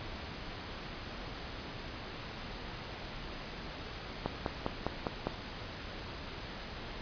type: click train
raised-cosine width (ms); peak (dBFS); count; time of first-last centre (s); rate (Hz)
1; -17; 6; 4.26-5.27; 4.95
effects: pink hiss -43 dBFS RMS until 7.01 s + resampled to 11025 Hz